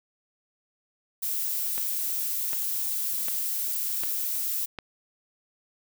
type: noise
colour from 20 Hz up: violet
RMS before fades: -29 dBFS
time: 1.22-4.66 s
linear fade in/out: 10 ms
type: click train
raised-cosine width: 0.3 ms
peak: -19 dBFS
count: 5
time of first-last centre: 1.78-4.788 s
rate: 1.33 Hz
effects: none

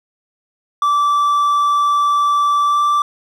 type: tone with pitch glide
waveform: triangle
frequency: 1163 to 1171.1 Hz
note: D6 to D6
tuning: -17 to -5 cents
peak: -10 dBFS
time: 0.82-3.02 s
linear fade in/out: 2 ms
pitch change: +12 cents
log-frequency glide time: 2.65-2.81 s
effects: none

